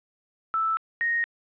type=tone pair in turn; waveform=sine; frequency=1318.5 / 1864.6 Hz; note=E6 / A#6; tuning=0 / 0 cents; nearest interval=tritone; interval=600 cents; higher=second; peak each=-22 dBFS; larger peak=neither; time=0.54-0.77 / 1.01-1.24 s; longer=neither; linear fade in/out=0 ms; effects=resampled to 8000 Hz + 10-bit